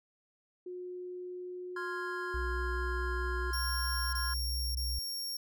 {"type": "tone with pitch glide", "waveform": "sine", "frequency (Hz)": [361.1, 363.4], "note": ["F#4", "F#4"], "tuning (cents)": [-42, -31], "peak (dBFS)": -39, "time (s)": [0.66, 3.51], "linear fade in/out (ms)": 5, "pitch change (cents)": 11, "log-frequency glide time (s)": [1.33, 3.19]}
{"type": "chord", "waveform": "triangle", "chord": "F minor", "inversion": "second", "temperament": "equal", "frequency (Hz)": [1046.5, 1396.9, 1661.2], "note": ["C6", "F6", "Ab6"], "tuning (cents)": [0, 0, 0], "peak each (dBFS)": -39, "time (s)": [1.76, 4.34], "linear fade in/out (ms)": 5}
{"type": "tone with vibrato", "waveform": "sine", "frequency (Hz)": 61.74, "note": "B1", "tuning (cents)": 0, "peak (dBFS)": -33, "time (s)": [2.34, 4.99], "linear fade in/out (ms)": 5, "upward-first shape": "sine", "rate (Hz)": 4.6, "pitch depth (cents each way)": 24}
{"type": "tone bursts", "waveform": "sawtooth", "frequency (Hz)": 5530, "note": "F8", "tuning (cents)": -18, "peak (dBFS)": -33, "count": 3, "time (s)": [3.53, 5.37], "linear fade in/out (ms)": 5, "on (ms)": 600, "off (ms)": 20}
{"effects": []}